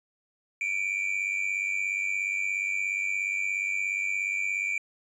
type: tone pair together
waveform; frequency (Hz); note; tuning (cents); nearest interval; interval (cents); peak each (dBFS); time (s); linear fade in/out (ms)
triangle; 2300 / 2397; D7 / D7; -37 / +35; minor second; 72; -28 / -28; 0.61-4.78; 2
effects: resampled to 24000 Hz